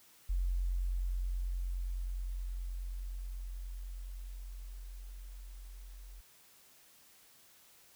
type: tone with level ramp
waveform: sine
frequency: 44.77 Hz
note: F1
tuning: 44 cents sharp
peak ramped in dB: -29 to -47 dBFS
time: 0.29-6.21 s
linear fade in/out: 10 ms
effects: white hiss -62 dBFS RMS until 7.95 s